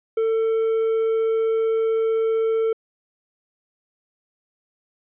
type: tone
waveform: triangle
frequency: 447.4 Hz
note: A4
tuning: 29 cents sharp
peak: -16 dBFS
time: 0.17-2.73 s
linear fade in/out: 5 ms
effects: resampled to 8000 Hz